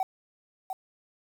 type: tone with echo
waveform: sine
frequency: 760 Hz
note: F#5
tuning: 46 cents sharp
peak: -22 dBFS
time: 0-0.03 s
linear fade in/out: 2 ms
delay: 700 ms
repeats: 1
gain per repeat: -8 dB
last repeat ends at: 0.73 s
effects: tanh soft clip ceiling -22 dBFS + 8-bit